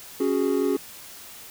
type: chord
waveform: triangle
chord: C# suspended fourth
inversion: none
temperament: equal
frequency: 277.2 / 370 / 415.3 Hz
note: C#4 / F#4 / G#4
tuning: 0 / 0 / 0 cents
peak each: -23 dBFS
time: 0.2-0.77 s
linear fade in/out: 5 ms
effects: white hiss -43 dBFS RMS until 1.5 s